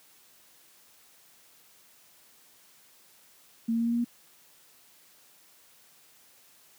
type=tone with pitch steps; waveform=sine; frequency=228.2 / 230.2 / 232.2 / 234.2 / 236.2 / 238.3 Hz; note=A#3 / A#3 / A#3 / A#3 / A#3 / A#3; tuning=-37 / -22 / -7 / +8 / +23 / +38 cents; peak=-24 dBFS; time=3.68-4.046 s; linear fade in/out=10 ms; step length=61 ms; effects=white hiss -59 dBFS RMS until 6.78 s + high-pass 100 Hz 12 dB/octave